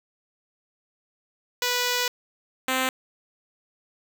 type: tone pair in turn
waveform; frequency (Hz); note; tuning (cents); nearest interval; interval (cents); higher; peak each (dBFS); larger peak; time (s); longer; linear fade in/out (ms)
5% pulse; 491.6 / 259.8; B4 / C4; -8 / -12; major seventh; 1104; first; -11; neither; 1.62-2.08 / 2.68-2.89; first; 2
effects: none